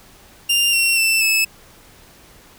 sawtooth tone with pitch steps, 2794 / 2730 / 2668 / 2607 Hz, F7 / F7 / E7 / E7, 0 / -40 / +20 / -20 cents, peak -11 dBFS, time 0.49-1.45 s, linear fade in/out 10 ms, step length 240 ms, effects pink hiss -47 dBFS RMS until 2.58 s

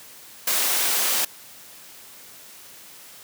white high-pass noise, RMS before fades -22 dBFS, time 0.47-1.25 s, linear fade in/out 5 ms, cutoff 340 Hz, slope 12 dB/octave, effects white hiss -45 dBFS RMS until 3.23 s + high-pass 100 Hz 12 dB/octave

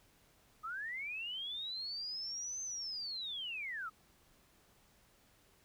sine linear two-way sweep, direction up then down, 1225 to 6272 to 1225 Hz, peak -39 dBFS, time 0.63-3.9 s, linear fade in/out 20 ms, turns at 2.62 s, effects pink hiss -68 dBFS RMS until 5.64 s

